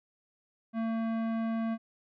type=tone with tanh clipping; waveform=sine; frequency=225.9 Hz; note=A3; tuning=46 cents sharp; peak=-31 dBFS; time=0.73-1.78 s; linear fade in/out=50 ms; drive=16 dB; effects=none